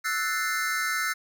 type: chord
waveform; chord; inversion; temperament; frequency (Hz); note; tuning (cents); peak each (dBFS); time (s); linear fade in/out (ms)
square; F# half-diminished seventh; third; equal with one note detuned; 1318.5 / 1480 / 1769.2 / 2093; E6 / F#6 / A6 / C7; 0 / 0 / +9 / 0; -32; 0.04-1.14; 20
effects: none